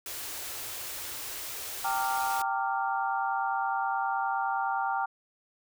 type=band-stop noise; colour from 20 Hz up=white; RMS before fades=-38 dBFS; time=0.06-2.42 s; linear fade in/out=2 ms; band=140 to 280 Hz; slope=48 dB/octave
type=chord; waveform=sine; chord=G minor seventh; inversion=none; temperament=equal with one note detuned; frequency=784 / 913.7 / 1174.7 / 1396.9 Hz; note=G5 / Bb5 / D6 / F6; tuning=0 / -35 / 0 / 0 cents; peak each=-30 / -32 / -36 / -34 dBFS; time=1.84-5.06 s; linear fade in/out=10 ms
effects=none